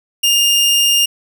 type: tone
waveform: sawtooth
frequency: 2817 Hz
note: F7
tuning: 14 cents sharp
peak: -7 dBFS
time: 0.23-1.06 s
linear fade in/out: 10 ms
effects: none